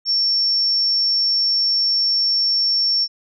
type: tone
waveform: sine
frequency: 5450 Hz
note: F8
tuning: 43 cents flat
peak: -15 dBFS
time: 0.05-3.08 s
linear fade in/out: 50 ms
effects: none